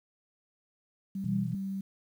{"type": "tone", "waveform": "sine", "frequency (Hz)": 194, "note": "G3", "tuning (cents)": -18, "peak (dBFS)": -32, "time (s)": [1.15, 1.81], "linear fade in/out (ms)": 5}
{"type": "chord", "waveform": "sine", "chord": "E minor", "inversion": "second", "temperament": "just", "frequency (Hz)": [123.61, 164.81, 197.78], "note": ["B2", "E3", "G3"], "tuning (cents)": [2, 0, 16], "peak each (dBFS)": -34, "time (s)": [1.24, 1.55], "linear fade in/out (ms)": 5}
{"effects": ["10-bit"]}